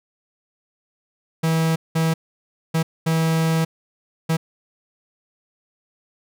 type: tone bursts at uneven times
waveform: 45% pulse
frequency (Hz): 162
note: E3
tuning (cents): -30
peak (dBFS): -17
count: 5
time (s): 1.43-1.76 / 1.95-2.14 / 2.74-2.83 / 3.06-3.65 / 4.29-4.37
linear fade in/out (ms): 10
effects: none